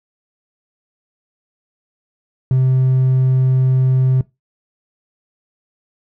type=tone; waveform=triangle; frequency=130 Hz; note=C3; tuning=11 cents flat; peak=-8 dBFS; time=2.51-4.21 s; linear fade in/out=2 ms; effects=noise-tail reverb RT60 0.2 s tail -22 dB re dry + tanh soft clip ceiling -5 dBFS